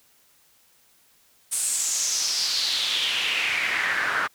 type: noise with band-pass filter sweep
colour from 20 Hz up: pink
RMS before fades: -25 dBFS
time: 1.51-4.28 s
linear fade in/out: 20 ms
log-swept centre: 9100 to 1400 Hz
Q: 4.2
effects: white hiss -60 dBFS RMS until 4.34 s